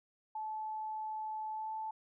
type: tone with pitch glide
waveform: sine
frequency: 867 to 875.6 Hz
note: A5 to A5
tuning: -26 to -9 cents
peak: -37 dBFS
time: 0.35-1.91 s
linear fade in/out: 5 ms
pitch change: +17 cents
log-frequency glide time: 1.51-1.72 s
effects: none